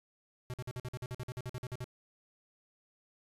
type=tone bursts; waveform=square; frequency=125.4 Hz; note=B2; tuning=27 cents sharp; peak=-38 dBFS; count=16; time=0.5-1.842 s; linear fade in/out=0 ms; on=37 ms; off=50 ms; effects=resampled to 32000 Hz